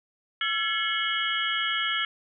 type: tone cluster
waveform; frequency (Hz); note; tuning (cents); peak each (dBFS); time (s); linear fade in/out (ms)
sine; 1345 / 1706 / 2178 / 2959 / 3264; E6 / G#6 / C#7 / F#7 / G#7; +34 / +46 / -31 / -1 / -31; -31; 0.41-2.05; 2
effects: none